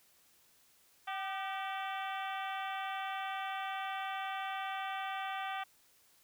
harmonic tone with a mistuned harmonic, 384.6 Hz, G4, 33 cents flat, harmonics 2 / 3 / 4 / 5 / 6 / 7 / 8 / 9, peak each -39 / -43 / -45 / -47 / -49 / -50 / -51 / -52 dBFS, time 1.07-5.64 s, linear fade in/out 10 ms, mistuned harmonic 3, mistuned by +67 cents, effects white hiss -67 dBFS RMS until 6.23 s

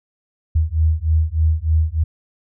sine beating tone pair, 77.8 / 81.1 Hz, D#2 / E2, 0 / -28 cents, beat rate 3.3 Hz, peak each -17 dBFS, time 0.55-2.04 s, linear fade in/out 10 ms, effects none

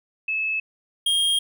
sine / square tone pair in turn, 2600 / 3234 Hz, E7 / G#7, -24 / -47 cents, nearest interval major third, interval 377 cents, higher second, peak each -22 / -19 dBFS, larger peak second, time 0.28-0.6 / 1.06-1.39 s, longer second, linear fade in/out 5 ms, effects none

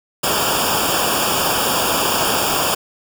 pink noise with comb filter, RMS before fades -18 dBFS, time 0.23-2.75 s, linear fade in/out 10 ms, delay 0.49 ms, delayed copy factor -1, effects none

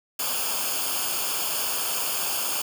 white noise with comb filter, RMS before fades -27 dBFS, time 0.19-2.62 s, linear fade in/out 5 ms, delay 0.51 ms, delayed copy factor -0.75, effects none

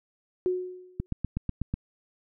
sine tone with exponential decay, 365.3 Hz, F#4, 22 cents flat, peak -21 dBFS, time 0.46-1.06 s, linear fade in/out 0 ms, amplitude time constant 130 ms
click train, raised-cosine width 5 ms, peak -16 dBFS, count 7, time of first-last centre 1-1.74 s, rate 8.11 Hz
effects none

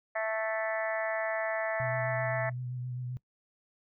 harmonic tone, 220 Hz, A3, in tune, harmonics 3 / 4 / 5 / 6 / 7 / 8 / 9 / 10, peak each -31 / -40 / -44 / -42 / -48 / -37 / -39 / -46 dBFS, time 0.15-2.5 s, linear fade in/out 10 ms
sine tone with vibrato, 124.8 Hz, B2, 19 cents sharp, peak -34 dBFS, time 1.8-3.17 s, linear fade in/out 0 ms, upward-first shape sine, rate 7.7 Hz, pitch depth 26 cents each way
effects noise-tail reverb RT60 0.1 s tail -21 dB re dry

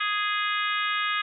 harmonic tone with a mistuned harmonic, 415.3 Hz, G#4, in tune, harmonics 3 / 4 / 5 / 6 / 7 / 8 / 9, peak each -28 / -30 / -32 / -34 / -35 / -36 / -37 dBFS, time 0-1.22 s, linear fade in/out 10 ms, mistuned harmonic 9, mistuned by -20 cents, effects none

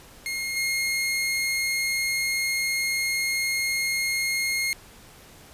sawtooth tone with level steps, 2143 Hz, C7, 41 cents sharp, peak -24 / -20 dBFS, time 0.26-4.73 s, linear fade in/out 0 ms, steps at 0.56 s, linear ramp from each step 10 ms, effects pink hiss -49 dBFS RMS until 5.53 s + resampled to 32000 Hz

